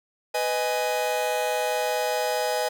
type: chord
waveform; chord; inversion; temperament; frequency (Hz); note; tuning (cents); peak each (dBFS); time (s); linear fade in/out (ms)
45% pulse; G# minor; first; just; 498.4 / 623 / 830.6; B4 / D#5 / G#5; +16 / +2 / 0; -28; 0.34-2.69; 10
effects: none